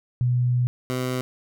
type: tone pair in turn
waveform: sine / 15% pulse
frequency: 123.47 / 127.38 Hz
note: B2 / C3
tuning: 0 / -46 cents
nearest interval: minor second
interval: 54 cents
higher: second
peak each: -18 dBFS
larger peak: neither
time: 0.21-0.67 / 0.9-1.21 s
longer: first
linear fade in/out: 0 ms
effects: none